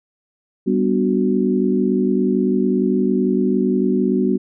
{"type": "chord", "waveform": "sine", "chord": "G major seventh", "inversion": "none", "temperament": "equal", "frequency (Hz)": [196, 246.9, 293.7, 370], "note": ["G3", "B3", "D4", "F#4"], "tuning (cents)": [0, 0, 0, 0], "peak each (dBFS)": [-19, -19, -24, -20], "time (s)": [0.66, 4.38], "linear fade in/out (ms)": 20, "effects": []}